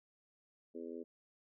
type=harmonic tone; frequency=83.5 Hz; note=E2; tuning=23 cents sharp; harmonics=3 / 4 / 5 / 6 / 7; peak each=-48 / -48 / -47 / -53 / -58 dBFS; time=0.74-1.04 s; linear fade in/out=20 ms; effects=none